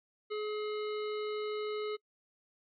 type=harmonic tone with a mistuned harmonic; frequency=423.7 Hz; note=G#4; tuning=35 cents sharp; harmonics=1 / 3 / 5 / 7 / 9 / 10; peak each=-34 / -44 / -48 / -51 / -53 / -54 dBFS; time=0.3-1.97 s; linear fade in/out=20 ms; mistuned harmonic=10; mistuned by=-17 cents; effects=noise-tail reverb RT60 0.1 s tail -26 dB re dry